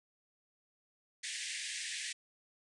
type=band-pass noise; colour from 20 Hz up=pink; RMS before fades=-41 dBFS; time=1.23-2.13 s; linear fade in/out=10 ms; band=1700 to 9600 Hz; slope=96 dB/octave; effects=none